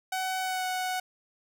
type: tone with pitch glide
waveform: sawtooth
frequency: 751 to 740.2 Hz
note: F#5 to F#5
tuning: +26 to 0 cents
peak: -25 dBFS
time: 0.12-1 s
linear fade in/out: 5 ms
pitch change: -26 cents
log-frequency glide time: 0.41-0.65 s
effects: none